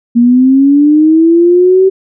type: linear sweep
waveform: sine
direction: up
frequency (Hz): 233.7 to 384.9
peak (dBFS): -3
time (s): 0.15-1.9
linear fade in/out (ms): 20
effects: none